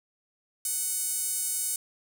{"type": "tone with high-pass filter", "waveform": "sawtooth", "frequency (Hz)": 743, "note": "F#5", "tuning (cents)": 7, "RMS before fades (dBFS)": -30, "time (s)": [0.65, 1.76], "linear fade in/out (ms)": 2, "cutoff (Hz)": 8700, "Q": 2.1, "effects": []}